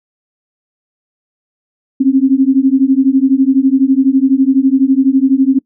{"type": "beating tone pair", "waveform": "sine", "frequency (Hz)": [261.6, 273.6], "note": ["C4", "C#4"], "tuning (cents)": [0, -23], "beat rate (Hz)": 12, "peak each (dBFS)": -10, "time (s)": [2, 5.59], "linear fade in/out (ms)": 10, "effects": ["noise-tail reverb RT60 0.1 s tail -24 dB re dry"]}